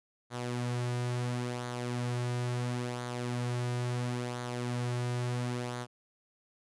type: tone with flanger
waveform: sawtooth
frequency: 122.5 Hz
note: B2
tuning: 14 cents flat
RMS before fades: -34 dBFS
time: 0.3-5.87 s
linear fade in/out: 50 ms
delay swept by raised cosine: 0.37 to 4.57 ms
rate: 0.73 Hz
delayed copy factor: -0.5
effects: resampled to 24000 Hz